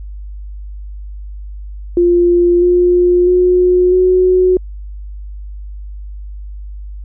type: tone with pitch steps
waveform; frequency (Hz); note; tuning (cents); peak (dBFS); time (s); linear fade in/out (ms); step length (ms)
sine; 349.2 / 355.3 / 361.5 / 367.8; F4 / F4 / F#4 / F#4; 0 / +30 / -40 / -10; -7; 1.97-4.57; 2; 650
effects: added 50 Hz sine -25 dBFS peak until 7.04 s